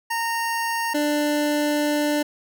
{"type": "tone pair in turn", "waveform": "25% pulse", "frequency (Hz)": [922, 296], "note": ["A#5", "D4"], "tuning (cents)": [-19, 14], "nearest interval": "octave + minor sixth", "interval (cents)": 1967, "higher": "first", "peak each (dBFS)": [-19, -16], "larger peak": "second", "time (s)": [[0.1, 0.94], [0.94, 2.23]], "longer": "second", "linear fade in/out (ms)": 10, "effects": []}